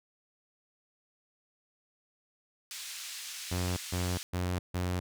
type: band-pass noise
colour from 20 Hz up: white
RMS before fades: -42 dBFS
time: 2.71-4.23 s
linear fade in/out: 0 ms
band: 2100 to 7300 Hz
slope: 12 dB/octave
type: tone bursts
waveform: sawtooth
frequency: 90.1 Hz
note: F#2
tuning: 45 cents flat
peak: -26 dBFS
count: 4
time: 3.51-5 s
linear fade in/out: 10 ms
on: 260 ms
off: 150 ms
effects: none